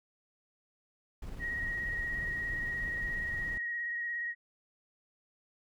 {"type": "noise with tremolo", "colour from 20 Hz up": "brown", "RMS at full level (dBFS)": -41, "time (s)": [1.22, 3.58], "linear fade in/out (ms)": 5, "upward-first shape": "square", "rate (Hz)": 20, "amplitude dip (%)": 25}
{"type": "tone with vibrato", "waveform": "sine", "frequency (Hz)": 1890, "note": "A#6", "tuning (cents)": 23, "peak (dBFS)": -33, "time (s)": [1.39, 4.35], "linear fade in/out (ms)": 50, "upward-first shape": "sine", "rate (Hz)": 17, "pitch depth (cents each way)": 19}
{"effects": []}